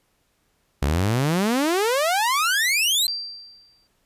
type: exponential sweep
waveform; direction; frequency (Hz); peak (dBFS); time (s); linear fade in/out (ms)
sawtooth; up; 65.41 to 4186; -15; 0.82-3.07; 5
type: tone with exponential decay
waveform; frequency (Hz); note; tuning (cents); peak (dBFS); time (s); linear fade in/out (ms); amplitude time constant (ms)
sine; 4699; D8; 0; -22; 3.08-3.87; 0; 170
effects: pink hiss -67 dBFS RMS until 4.05 s + resampled to 32000 Hz